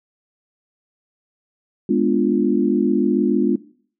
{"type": "chord", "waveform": "sine", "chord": "G# diminished seventh", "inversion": "none", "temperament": "equal", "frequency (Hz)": [207.7, 246.9, 293.7, 349.2], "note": ["G#3", "B3", "D4", "F4"], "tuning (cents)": [0, 0, 0, 0], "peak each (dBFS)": -20, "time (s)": [1.89, 3.56], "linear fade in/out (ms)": 5, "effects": ["noise-tail reverb RT60 0.5 s tail -19 dB re dry"]}